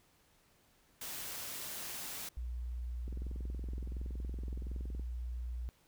white noise, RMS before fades -43 dBFS, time 1.01-2.29 s, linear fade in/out 5 ms
sine tone, 60.3 Hz, B1, 41 cents flat, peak -37 dBFS, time 2.37-5.69 s, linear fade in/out 0 ms
click train, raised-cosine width 3 ms, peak -35 dBFS, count 42, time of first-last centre 3.08-4.996 s, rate 21.4 Hz
effects pink hiss -69 dBFS RMS until 5.87 s

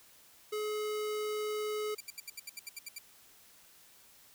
square tone, 424.7 Hz, G#4, 39 cents sharp, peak -34 dBFS, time 0.52-1.95 s, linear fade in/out 10 ms
10% pulse tone bursts, 2349 Hz, D7, in tune, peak -31 dBFS, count 11, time 1.98-2.986 s, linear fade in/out 5 ms, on 26 ms, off 72 ms
effects white hiss -60 dBFS RMS until 4.34 s

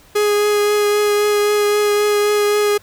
45% pulse tone with vibrato, 415.3 Hz, G#4, in tune, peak -13 dBFS, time 0.15-2.78 s, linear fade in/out 10 ms, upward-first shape triangle, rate 3.8 Hz, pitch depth 14 cents each way, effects pink hiss -48 dBFS RMS until 2.82 s

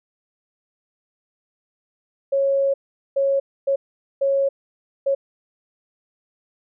sine tone bursts at uneven times, 550 Hz, C#5, 14 cents flat, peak -16 dBFS, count 5, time 2.32-2.74 / 3.16-3.4 / 3.67-3.76 / 4.21-4.49 / 5.06-5.15 s, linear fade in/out 10 ms, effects none

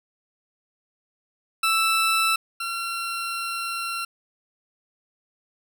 20% pulse tone pair in turn, 1322 / 1364.7 Hz, E6 / F6, +5 / -40 cents, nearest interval minor second, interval 55 cents, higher second, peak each -14 / -22 dBFS, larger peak first, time 1.63-2.36 / 2.6-4.05 s, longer second, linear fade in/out 5 ms, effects none

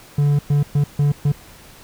triangle tone bursts at uneven times, 144.7 Hz, D3, 25 cents flat, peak -11 dBFS, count 5, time 0.18-0.39 / 0.5-0.63 / 0.75-0.84 / 0.99-1.12 / 1.25-1.32 s, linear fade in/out 5 ms, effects pink hiss -44 dBFS RMS until 1.83 s

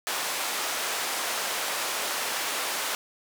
pink band-pass noise, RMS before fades -30 dBFS, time 0.07-2.95 s, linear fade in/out 0 ms, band 670 to 14000 Hz, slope 12 dB/octave, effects none

